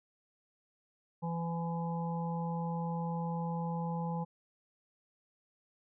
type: harmonic tone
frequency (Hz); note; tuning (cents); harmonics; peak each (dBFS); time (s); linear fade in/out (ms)
168; E3; +33; 1 / 3 / 5 / 6; -34 / -43 / -40 / -47; 1.22-4.25; 20
effects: none